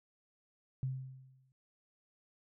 sine tone with exponential decay, 131.2 Hz, C3, 5 cents sharp, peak -31 dBFS, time 0.83-1.52 s, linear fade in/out 0 ms, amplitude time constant 150 ms, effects none

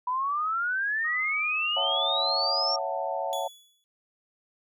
sine exponential sweep, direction up, 982 to 5588 Hz, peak -25 dBFS, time 0.07-2.76 s, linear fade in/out 5 ms
sine tone with pitch glide, 1244.5 to 1216.8 Hz, D#6 to D#6, 0 to -39 cents, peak -34 dBFS, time 1.04-2.79 s, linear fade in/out 10 ms, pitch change -39 cents, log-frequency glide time 1.44-1.98 s
sine chord, F# minor seventh, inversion second, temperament just, 555 / 666 / 740 / 888 Hz, C#5 / E5 / F#5 / A5, +2 / +18 / 0 / +16 cents, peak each -33 dBFS, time 1.76-3.48 s, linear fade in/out 10 ms
sawtooth tone with exponential decay, 3400 Hz, G#7, 40 cents sharp, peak -30 dBFS, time 3.33-3.84 s, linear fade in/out 0 ms, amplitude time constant 110 ms
effects none

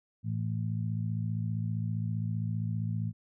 harmonic tone, 55.2 Hz, A1, 6 cents sharp, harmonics 2 / 3 / 4, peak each -31 / -35 / -40 dBFS, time 0.23-3.13 s, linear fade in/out 50 ms, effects none

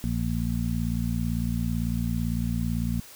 harmonic tone, 57.9 Hz, A#1, 11 cents flat, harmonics 1 / 2 / 3 / 4, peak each -30 / -30 / -30 / -30 dBFS, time 0.04-3 s, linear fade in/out 0 ms, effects white hiss -47 dBFS RMS until 3.15 s

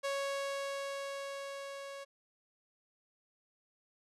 sawtooth tone with level ramp, 554.4 Hz, C#5, in tune, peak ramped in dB -29 to -40 dBFS, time 0.03-2.05 s, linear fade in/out 20 ms, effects low-pass 9000 Hz 12 dB/octave

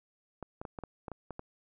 clicks, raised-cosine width 1 ms, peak -26 dBFS, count 9, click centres 0.427 / 0.615 / 0.652 / 0.788 / 0.837 / 1.082 / 1.117 / 1.307 / 1.394 s, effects none

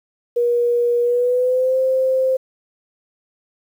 sine tone with pitch glide, 478.9 to 522.2 Hz, A#4 to C5, +47 to -3 cents, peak -14 dBFS, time 0.36-2.37 s, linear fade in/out 10 ms, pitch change +150 cents, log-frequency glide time 1.02-1.78 s, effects 8-bit

